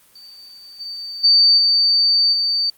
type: tone with level steps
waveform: sine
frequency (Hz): 4592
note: D8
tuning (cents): -40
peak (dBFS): -38 / -27 / -9 / -12 / -16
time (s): 0.15-2.7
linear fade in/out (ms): 5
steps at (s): 0.79 / 1.23 / 1.57 / 2.32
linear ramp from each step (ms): 20
effects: white hiss -53 dBFS RMS until 2.77 s + Opus 24 kbps